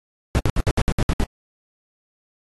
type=noise bursts; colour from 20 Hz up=brown; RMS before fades=-17 dBFS; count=9; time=0.35-1.239 s; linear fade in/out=0 ms; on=41 ms; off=65 ms; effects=AAC 32 kbps